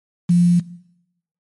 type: tone with quantisation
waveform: sine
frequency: 174.61 Hz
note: F3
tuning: in tune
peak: -10 dBFS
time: 0.29-0.6 s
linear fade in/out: 10 ms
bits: 6
effects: noise-tail reverb RT60 0.8 s tail -19 dB re dry + MP3 48 kbps